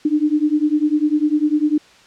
sine beating tone pair, 296.7 / 306.7 Hz, D4 / D#4, +18 / -25 cents, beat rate 10 Hz, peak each -17 dBFS, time 0.05-1.78 s, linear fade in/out 5 ms, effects white hiss -48 dBFS RMS until 2.06 s + low-pass 5000 Hz 12 dB/octave

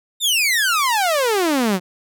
sawtooth exponential sweep, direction down, 3729 to 174.2 Hz, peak -12 dBFS, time 0.2-1.8 s, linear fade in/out 50 ms, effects none

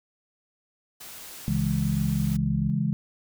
white noise, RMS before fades -42 dBFS, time 1-2.37 s, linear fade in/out 10 ms
sine chord, C# minor, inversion none, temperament equal, 138.59 / 164.81 / 207.7 Hz, C#3 / E3 / G#3, 0 / 0 / 0 cents, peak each -27 dBFS, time 1.48-2.93 s, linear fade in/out 0 ms
sine tone, 69.3 Hz, C#2, in tune, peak -32 dBFS, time 1.48-2.7 s, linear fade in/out 0 ms
effects none

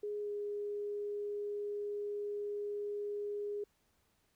sine tone with pitch glide, 415.5 to 411.7 Hz, G#4 to G#4, +1 to -15 cents, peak -36 dBFS, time 0.03-3.64 s, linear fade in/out 5 ms, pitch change -16 cents, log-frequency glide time 0.21-0.3 s, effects pink hiss -75 dBFS RMS until 4.35 s

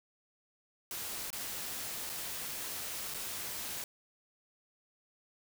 white noise with dropouts, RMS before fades -40 dBFS, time 0.91-3.84 s, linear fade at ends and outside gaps 1 ms, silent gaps 1.304-1.329 / 2.094-2.098 / 3.14-3.144 s, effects none

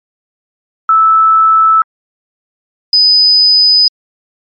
sine tone pair in turn, 1312 / 4997 Hz, E6 / D#8, -9 / +7 cents, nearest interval octave + major seventh, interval 2316 cents, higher second, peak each -4 dBFS, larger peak neither, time 0.89-1.82 / 2.93-3.88 s, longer second, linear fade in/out 2 ms, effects MP3 48 kbps

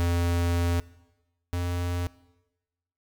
square tone pair in turn, 86.2 / 87.86 Hz, F2 / F2, -22 / +11 cents, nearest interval unison, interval 33 cents, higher second, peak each -23 / -27 dBFS, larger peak first, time 0-0.8 / 1.53-2.07 s, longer first, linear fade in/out 0 ms, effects noise-tail reverb RT60 1.0 s tail -20 dB re dry

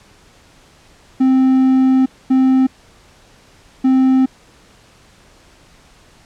triangle tone bursts at uneven times, 261.6 Hz, C4, in tune, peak -7 dBFS, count 3, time 1.2-2.06 / 2.3-2.67 / 3.84-4.26 s, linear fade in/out 10 ms, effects pink hiss -48 dBFS RMS until 6.25 s + low-pass 8000 Hz 12 dB/octave

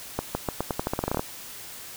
accelerating click train, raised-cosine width 1 ms, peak -11 dBFS, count 15, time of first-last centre 0.19-1.195 s, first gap 160 ms, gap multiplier 0.86, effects white hiss -41 dBFS RMS until 1.96 s

